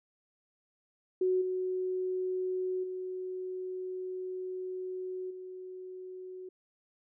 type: tone with level steps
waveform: sine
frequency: 370 Hz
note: F#4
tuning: in tune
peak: -25 / -30 / -35 / -41 dBFS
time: 1.21-6.49 s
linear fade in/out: 5 ms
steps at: 1.41 / 2.83 / 5.3 s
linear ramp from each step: 10 ms
effects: none